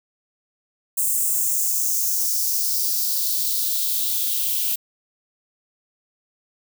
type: noise with high-pass filter sweep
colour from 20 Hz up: violet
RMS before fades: -22 dBFS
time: 0.97-4.76 s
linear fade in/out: 10 ms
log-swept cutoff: 8200 to 2900 Hz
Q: 3.1
effects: none